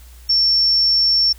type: tone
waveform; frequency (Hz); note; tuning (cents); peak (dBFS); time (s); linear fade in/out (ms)
sine; 5440; F8; -46; -12; 0.29-1.33; 10
effects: added 60 Hz sine -39 dBFS peak until 1.38 s + white hiss -49 dBFS RMS until 1.38 s